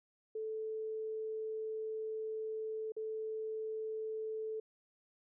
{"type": "tone with dropouts", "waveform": "sine", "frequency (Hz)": 437.9, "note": "A4", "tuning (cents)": -8, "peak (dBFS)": -37, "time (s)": [0.35, 4.6], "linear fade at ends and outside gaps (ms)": 5, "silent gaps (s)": [2.921, 2.965], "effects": []}